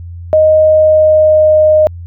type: tone with pitch glide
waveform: sine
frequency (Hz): 622.3 to 616.9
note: D#5 to D#5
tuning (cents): 0 to -15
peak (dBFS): -4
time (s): 0.33-1.87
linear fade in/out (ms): 0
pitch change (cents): -15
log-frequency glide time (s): 0.59-1.57
effects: added 86 Hz sine -24 dBFS peak until 2.06 s